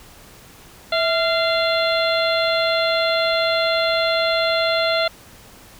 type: harmonic tone with a mistuned harmonic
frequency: 691 Hz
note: F5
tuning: 19 cents flat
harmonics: 1 / 2 / 3 / 4 / 5 / 6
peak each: -19 / -24 / -26 / -30 / -26 / -26 dBFS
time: 0.92-5.08 s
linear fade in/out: 5 ms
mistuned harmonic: 1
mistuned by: -92 cents
effects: pink hiss -45 dBFS RMS until 5.79 s